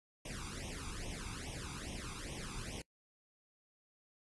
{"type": "noise with flanger", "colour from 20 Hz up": "pink", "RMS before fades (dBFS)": -44, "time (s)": [0.25, 2.82], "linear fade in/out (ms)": 5, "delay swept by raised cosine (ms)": [0.33, 0.85], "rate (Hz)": 2.4, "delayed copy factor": 1, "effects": ["noise-tail reverb RT60 0.1 s tail -24 dB re dry", "resampled to 24000 Hz"]}